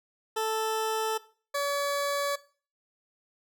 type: tone pair in turn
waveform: 20% pulse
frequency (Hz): 440 / 568.6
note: A4 / C#5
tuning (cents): 0 / +44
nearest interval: major third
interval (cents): 444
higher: second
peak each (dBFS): -22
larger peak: neither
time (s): 0.36-1.18 / 1.54-2.36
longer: neither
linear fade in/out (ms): 10
effects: noise-tail reverb RT60 0.4 s tail -18 dB re dry